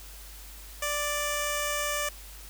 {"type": "tone with notch filter", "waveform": "5% pulse", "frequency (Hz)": 587.3, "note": "D5", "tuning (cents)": 0, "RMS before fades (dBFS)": -30, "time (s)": [0.82, 2.09], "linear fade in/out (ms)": 5, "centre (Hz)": 4200, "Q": 0.91, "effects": ["added 50 Hz sine -45 dBFS peak until 2.49 s", "white hiss -48 dBFS RMS until 2.49 s"]}